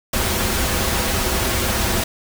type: noise with comb filter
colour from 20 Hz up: pink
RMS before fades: -20 dBFS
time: 0.13-2.04 s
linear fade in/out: 5 ms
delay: 6.8 ms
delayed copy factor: -0.6
effects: none